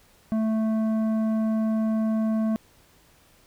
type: tone with tanh clipping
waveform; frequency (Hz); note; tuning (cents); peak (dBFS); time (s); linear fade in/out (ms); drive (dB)
triangle; 220; A3; 0; -23; 0.32-2.56; 0; 14
effects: pink hiss -58 dBFS RMS until 3.46 s